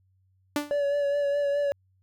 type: tone with exponential decay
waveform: sawtooth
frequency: 293.1 Hz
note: D4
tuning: 3 cents flat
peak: -18 dBFS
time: 0.56-0.78 s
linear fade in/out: 2 ms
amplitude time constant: 46 ms
type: tone with vibrato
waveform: triangle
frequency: 571 Hz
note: D5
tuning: 49 cents flat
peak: -21 dBFS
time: 0.71-1.72 s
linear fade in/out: 0 ms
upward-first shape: sine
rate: 4.8 Hz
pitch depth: 25 cents each way
effects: added 94 Hz sine -63 dBFS peak until 2.02 s